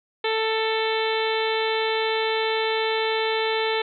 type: harmonic tone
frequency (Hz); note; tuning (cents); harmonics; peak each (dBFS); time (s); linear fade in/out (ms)
442.7; A4; +11; 1 / 2 / 3 / 4 / 5 / 6 / 7 / 8 / 9; -24 / -28 / -34 / -32 / -31 / -35 / -35 / -33 / -35; 0.24-3.82; 5
effects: none